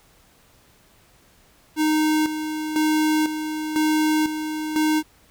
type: tone with tremolo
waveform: square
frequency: 309.2 Hz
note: D#4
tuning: 11 cents flat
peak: -18 dBFS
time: 1.76-5.03 s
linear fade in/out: 50 ms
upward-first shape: square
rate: 1 Hz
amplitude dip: 60%
effects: pink hiss -56 dBFS RMS until 5.3 s